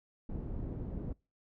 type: low-pass noise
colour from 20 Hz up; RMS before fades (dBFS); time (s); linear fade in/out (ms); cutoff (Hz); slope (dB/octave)
pink; -39; 0.29-1.13; 5; 320; 12
effects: noise-tail reverb RT60 0.3 s tail -25 dB re dry